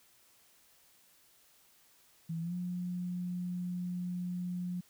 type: tone with pitch glide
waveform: sine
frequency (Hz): 164.81 to 178.69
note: E3 to F3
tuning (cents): 0 to +40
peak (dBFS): -34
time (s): 2.29-4.81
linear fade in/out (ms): 10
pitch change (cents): +140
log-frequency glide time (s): 2.41-2.54
effects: white hiss -65 dBFS RMS until 4.89 s